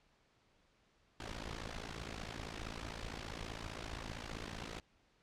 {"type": "noise with amplitude modulation", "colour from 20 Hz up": "pink", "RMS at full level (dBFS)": -41, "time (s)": [1.2, 4.8], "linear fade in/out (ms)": 2, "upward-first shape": "sine", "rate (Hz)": 55.3, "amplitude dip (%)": 85, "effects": ["pink hiss -72 dBFS RMS until 5.22 s", "low-pass 5000 Hz 12 dB/octave"]}